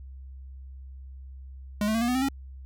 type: tone with pitch steps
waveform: square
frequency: 207.7 / 217.4 / 227.5 / 238.2 / 249.3 / 260.9 / 273.1 Hz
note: G#3 / A3 / A#3 / A#3 / B3 / C4 / C#4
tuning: 0 / -21 / -42 / +38 / +16 / -5 / -26 cents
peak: -24 dBFS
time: 1.81-2.286 s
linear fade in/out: 2 ms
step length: 68 ms
effects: added 66 Hz sine -40 dBFS peak until 2.65 s